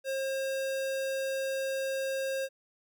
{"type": "tone", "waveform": "square", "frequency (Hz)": 536, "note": "C5", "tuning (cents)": 42, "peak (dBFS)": -31, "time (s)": [0.04, 2.49], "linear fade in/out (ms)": 50, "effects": []}